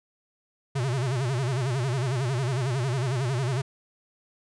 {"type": "tone with vibrato", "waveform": "square", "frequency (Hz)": 128.4, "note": "C3", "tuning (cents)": -32, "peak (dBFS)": -25, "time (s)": [0.75, 3.62], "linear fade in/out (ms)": 10, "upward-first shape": "sine", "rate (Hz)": 11, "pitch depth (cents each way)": 160, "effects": ["resampled to 22050 Hz"]}